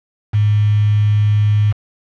sine tone with quantisation, 104.9 Hz, G#2, 18 cents sharp, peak -10 dBFS, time 0.33-1.73 s, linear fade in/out 20 ms, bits 5, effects low-pass 3000 Hz 12 dB/octave

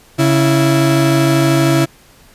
35% pulse tone pair together, 138.59 / 330 Hz, C#3 / E4, 0 / +2 cents, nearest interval octave + minor third, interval 1502 cents, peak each -11 dBFS, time 0.18-1.86 s, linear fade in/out 20 ms, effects pink hiss -46 dBFS RMS until 2.34 s + resampled to 32000 Hz

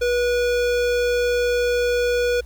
square tone with notch filter, 486.1 Hz, B4, 28 cents flat, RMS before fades -20 dBFS, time 0.01-2.41 s, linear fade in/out 10 ms, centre 11000 Hz, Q 0.59, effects added 60 Hz sine -35 dBFS peak until 2.45 s + pink hiss -55 dBFS RMS until 2.45 s

